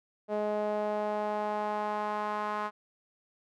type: tone with band-pass filter sweep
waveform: sawtooth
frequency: 210.2 Hz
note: G#3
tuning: 21 cents sharp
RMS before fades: -32 dBFS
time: 0.28-2.71 s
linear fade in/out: 50 ms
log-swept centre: 580 to 1100 Hz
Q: 2.6
effects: none